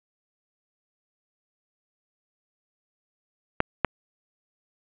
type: clicks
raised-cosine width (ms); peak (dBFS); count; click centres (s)
0.5; -4; 2; 3.604 / 3.847
effects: resampled to 8000 Hz + 7-bit